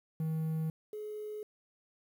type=tone pair in turn; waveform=triangle / sine; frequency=159 / 424.5 Hz; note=D#3 / G#4; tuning=+38 / +38 cents; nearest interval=octave + perfect fourth; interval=1700 cents; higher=second; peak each=-29 / -38 dBFS; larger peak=first; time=0.2-0.7 / 0.93-1.43 s; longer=neither; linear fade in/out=2 ms; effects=10-bit